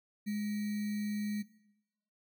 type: tone with sample-and-hold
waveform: sine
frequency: 208.5 Hz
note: G#3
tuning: 7 cents sharp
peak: -32 dBFS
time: 0.26-1.43 s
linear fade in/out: 20 ms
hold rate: 2100 Hz
effects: noise-tail reverb RT60 0.9 s tail -18 dB re dry